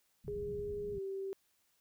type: low-pass noise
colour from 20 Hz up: white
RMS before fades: -48 dBFS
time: 0.24-0.99 s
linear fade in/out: 10 ms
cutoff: 200 Hz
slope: 48 dB/octave
type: tone with pitch glide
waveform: sine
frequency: 411.4 to 388.3 Hz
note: G#4 to G4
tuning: -16 to -16 cents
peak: -37 dBFS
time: 0.28-1.33 s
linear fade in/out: 0 ms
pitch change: -100 cents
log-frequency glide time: 0.92-0.99 s
effects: white hiss -75 dBFS RMS until 1.8 s